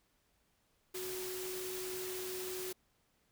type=tone in noise; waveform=sine; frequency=370 Hz; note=F#4; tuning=in tune; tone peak=-41 dBFS; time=0.94-2.73 s; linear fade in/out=10 ms; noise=white; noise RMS=-44 dBFS; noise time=0.94-2.73 s; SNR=0 dB; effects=pink hiss -75 dBFS RMS until 3.31 s